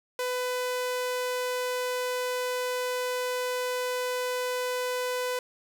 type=tone; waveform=sawtooth; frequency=500 Hz; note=B4; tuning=21 cents sharp; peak=-24 dBFS; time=0.19-5.39 s; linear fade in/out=2 ms; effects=none